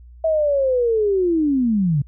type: linear sweep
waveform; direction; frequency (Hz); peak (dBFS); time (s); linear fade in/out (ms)
sine; down; 652 to 133.4; -15; 0.24-2.02; 5
effects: added 60 Hz sine -40 dBFS peak until 2.07 s